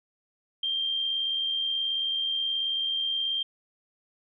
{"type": "tone with amplitude modulation", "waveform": "sine", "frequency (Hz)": 3177, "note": "G7", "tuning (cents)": 23, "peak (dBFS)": -24, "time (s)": [0.63, 3.43], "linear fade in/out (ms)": 5, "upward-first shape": "sine", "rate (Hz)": 78.6, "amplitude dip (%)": 35, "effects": []}